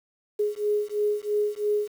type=beating tone pair; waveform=sine; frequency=416 / 419 Hz; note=G#4 / G#4; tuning=+3 / +15 cents; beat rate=3 Hz; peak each=-26 dBFS; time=0.39-1.88 s; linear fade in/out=10 ms; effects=8-bit